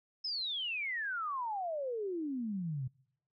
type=exponential sweep; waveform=sine; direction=down; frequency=5274 to 123.3 Hz; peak=-34 dBFS; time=0.24-2.88 s; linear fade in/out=10 ms; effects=noise-tail reverb RT60 0.7 s tail -25 dB re dry